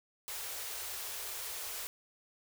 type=band-stop noise; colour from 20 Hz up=white; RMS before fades=-41 dBFS; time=0.28-1.87 s; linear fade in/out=0 ms; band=100 to 370 Hz; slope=48 dB/octave; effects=none